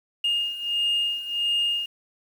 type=beating tone pair; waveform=sine; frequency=2834 / 2835.5 Hz; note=F7 / F7; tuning=+25 / +26 cents; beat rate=1.5 Hz; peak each=-27 / -23 dBFS; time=0.24-1.86 s; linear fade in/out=5 ms; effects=tanh soft clip ceiling -17 dBFS + 8-bit

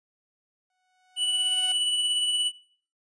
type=tone with exponential growth; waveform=sawtooth; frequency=740 Hz; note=F#5; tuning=in tune; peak=-32 dBFS; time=0.7-1.72 s; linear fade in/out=2 ms; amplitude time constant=220 ms
type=tone with tremolo; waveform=square; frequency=2960 Hz; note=F#7; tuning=in tune; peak=-22 dBFS; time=1.16-2.52 s; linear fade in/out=50 ms; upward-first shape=triangle; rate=17 Hz; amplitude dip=35%
effects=noise-tail reverb RT60 0.5 s tail -18 dB re dry + resampled to 22050 Hz

